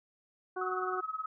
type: harmonic tone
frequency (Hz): 370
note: F#4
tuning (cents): 0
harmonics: 1 / 2 / 3 / 4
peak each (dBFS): -36 / -39 / -41 / -42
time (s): 0.56-1.01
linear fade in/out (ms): 10
type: tone with tremolo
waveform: sine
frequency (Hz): 1279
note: D#6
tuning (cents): +47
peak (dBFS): -31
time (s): 0.61-1.26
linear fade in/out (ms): 5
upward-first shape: sine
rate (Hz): 19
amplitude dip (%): 85
effects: none